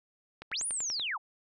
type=click train; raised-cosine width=0.3 ms; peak=-26 dBFS; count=7; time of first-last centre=0.42-0.997 s; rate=10.4 Hz
type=linear two-way sweep; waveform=sine; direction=up then down; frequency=729 to 9956 to 729 Hz; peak=-31 dBFS; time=0.51-1.18 s; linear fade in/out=20 ms; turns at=0.66 s
effects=none